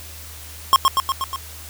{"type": "tone with echo", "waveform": "square", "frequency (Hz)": 1076, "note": "C6", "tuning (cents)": 48, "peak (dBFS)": -9, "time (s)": [0.73, 0.76], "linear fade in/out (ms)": 0, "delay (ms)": 120, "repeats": 5, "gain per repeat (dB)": -3, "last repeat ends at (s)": 1.36, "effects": ["added 78 Hz sine -39 dBFS peak until 1.69 s", "white hiss -39 dBFS RMS until 1.69 s"]}